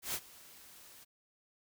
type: noise with ADSR envelope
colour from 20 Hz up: white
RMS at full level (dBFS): -35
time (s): 0.02-1.05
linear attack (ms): 120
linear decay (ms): 56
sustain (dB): -21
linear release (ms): 21
effects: none